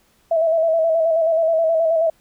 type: tone with vibrato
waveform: sine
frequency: 652 Hz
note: E5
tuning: 19 cents flat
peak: -14 dBFS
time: 0.31-2.1 s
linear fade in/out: 5 ms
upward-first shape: square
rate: 9.4 Hz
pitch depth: 37 cents each way
effects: pink hiss -59 dBFS RMS until 2.2 s